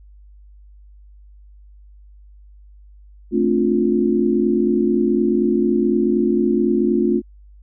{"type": "chord", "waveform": "sine", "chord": "D minor seventh", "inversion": "second", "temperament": "just", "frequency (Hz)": [220.2, 264.3, 293.7, 352.4], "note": ["A3", "C4", "D4", "F4"], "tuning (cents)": [2, 18, 0, 16], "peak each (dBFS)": [-19, -21, -23, -18], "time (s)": [3.31, 7.22], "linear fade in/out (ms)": 50, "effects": ["added 50 Hz sine -42 dBFS peak until 7.62 s"]}